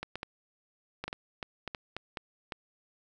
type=clicks; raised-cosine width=0.3 ms; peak=-20 dBFS; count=12; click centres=0.03 / 0.156 / 0.231 / 1.04 / 1.08 / 1.129 / 1.428 / 1.677 / 1.748 / 1.966 / 2.172 / 2.522 s; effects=none